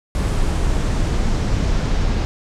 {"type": "noise with low-pass filter sweep", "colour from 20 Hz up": "brown", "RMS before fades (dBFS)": -18, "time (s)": [0.15, 2.25], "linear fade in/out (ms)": 0, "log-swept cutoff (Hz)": [9500, 5600], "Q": 1.4, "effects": []}